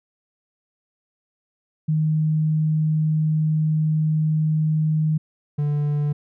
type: tone pair in turn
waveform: sine / triangle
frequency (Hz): 155.56 / 146.83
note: D#3 / D3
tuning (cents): 0 / 0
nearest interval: minor second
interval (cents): 100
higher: first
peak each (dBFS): -17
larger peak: neither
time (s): 1.88-5.18 / 5.58-6.13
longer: first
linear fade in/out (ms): 10
effects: none